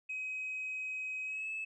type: tone with pitch glide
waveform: sine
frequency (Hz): 2532 to 2602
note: D#7 to E7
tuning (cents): +30 to -23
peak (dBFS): -35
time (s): 0.09-1.65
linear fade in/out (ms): 10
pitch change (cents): +47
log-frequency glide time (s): 1.24-1.5
effects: tanh soft clip ceiling -33 dBFS